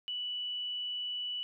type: tone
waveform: sine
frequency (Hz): 2960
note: F#7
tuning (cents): 0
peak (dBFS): -34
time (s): 0.08-1.43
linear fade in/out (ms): 0
effects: none